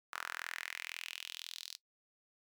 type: tone with high-pass filter sweep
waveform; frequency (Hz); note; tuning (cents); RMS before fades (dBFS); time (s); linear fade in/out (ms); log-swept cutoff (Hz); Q
sawtooth; 42; E1; +33; -45; 0.12-1.77; 20; 1300 to 4400; 3.1
effects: noise-tail reverb RT60 0.1 s tail -19 dB re dry